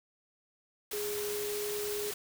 sine tone in noise, 415.3 Hz, G#4, in tune, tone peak -34 dBFS, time 0.93-2.11 s, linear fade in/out 5 ms, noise white, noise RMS -39 dBFS, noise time 0.91-2.14 s, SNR +2 dB, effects none

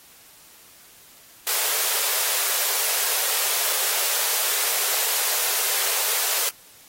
white high-pass noise, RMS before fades -23 dBFS, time 1.47-6.49 s, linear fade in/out 0 ms, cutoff 390 Hz, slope 96 dB/octave, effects white hiss -50 dBFS RMS until 6.88 s + AAC 48 kbps

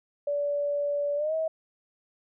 sine tone with pitch glide, 577 to 640.2 Hz, D5 to D#5, -31 to +49 cents, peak -25 dBFS, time 0.27-1.48 s, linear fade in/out 5 ms, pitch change +180 cents, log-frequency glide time 1.16-1.34 s, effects none

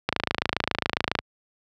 click train, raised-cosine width 0.3 ms, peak -5 dBFS, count 31, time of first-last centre 0.09-1.189 s, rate 27.3 Hz, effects high-pass 60 Hz 12 dB/octave

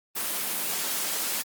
white high-pass noise, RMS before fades -29 dBFS, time 0.15-1.43 s, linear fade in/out 20 ms, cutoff 170 Hz, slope 24 dB/octave, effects Opus 24 kbps

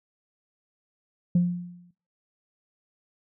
sine tone with exponential decay, 176.1 Hz, F3, 15 cents sharp, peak -14 dBFS, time 1.35-1.91 s, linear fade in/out 5 ms, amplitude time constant 120 ms, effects noise-tail reverb RT60 0.3 s tail -19 dB re dry + tanh soft clip ceiling -14 dBFS

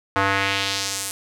square tone with band-pass filter sweep, 98 Hz, G2, in tune, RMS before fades -23 dBFS, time 0.16-1.11 s, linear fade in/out 0 ms, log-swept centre 1200 to 10000 Hz, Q 1.4, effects none

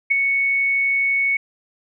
sine tone with ADSR envelope, 2217 Hz, C#7, in tune, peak -11 dBFS, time 0.1-1.37 s, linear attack 16 ms, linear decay 9 ms, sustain -5 dB, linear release 5 ms, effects none

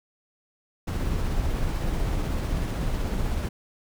brown noise with tremolo, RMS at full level -25 dBFS, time 0.87-3.49 s, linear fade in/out 10 ms, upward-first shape triangle, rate 16 Hz, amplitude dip 25%, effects none

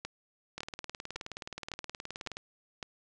two click trains, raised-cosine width 0.2 ms, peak -20 / -22 dBFS, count 6 / 35, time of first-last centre 0.05-2.828 / 0.58-2.369 s, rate 1.8 / 19 Hz, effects resampled to 22050 Hz

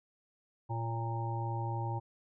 harmonic tone with a mistuned harmonic, 115.4 Hz, A#2, 17 cents flat, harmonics 1 / 3 / 5 / 7 / 8, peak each -34 / -44 / -48 / -41 / -41 dBFS, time 0.69-2 s, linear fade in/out 20 ms, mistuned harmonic 5, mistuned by -36 cents, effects none

